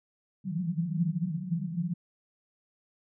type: band-pass noise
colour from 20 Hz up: pink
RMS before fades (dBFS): -31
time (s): 0.44-1.94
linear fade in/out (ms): 10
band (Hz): 160 to 180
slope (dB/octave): 96
effects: none